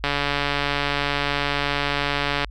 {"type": "click train", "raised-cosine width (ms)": 0.3, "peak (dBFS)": -6, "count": 345, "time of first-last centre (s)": [0.04, 2.446], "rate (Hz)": 143, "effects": ["added 50 Hz sine -34 dBFS peak until 2.5 s"]}